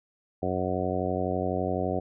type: harmonic tone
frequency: 91.9 Hz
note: F#2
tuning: 11 cents flat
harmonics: 1 / 2 / 3 / 4 / 5 / 6 / 7 / 8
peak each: -34 / -34 / -34 / -34 / -34 / -34 / -34 / -34 dBFS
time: 0.42-2 s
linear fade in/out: 10 ms
effects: none